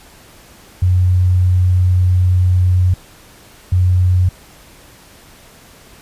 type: tone bursts at uneven times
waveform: sine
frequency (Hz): 90.9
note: F#2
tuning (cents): -30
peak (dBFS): -9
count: 2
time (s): 0.82-2.94 / 3.72-4.29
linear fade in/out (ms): 5
effects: pink hiss -43 dBFS RMS until 6.01 s + resampled to 32000 Hz